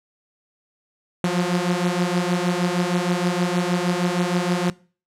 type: beating tone pair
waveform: sawtooth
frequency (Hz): 174.5 / 180.9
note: F3 / F#3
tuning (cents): -1 / -39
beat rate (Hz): 6.4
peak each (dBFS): -18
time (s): 1.24-4.7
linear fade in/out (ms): 2
effects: noise-tail reverb RT60 0.4 s tail -22 dB re dry + low-pass 9000 Hz 12 dB/octave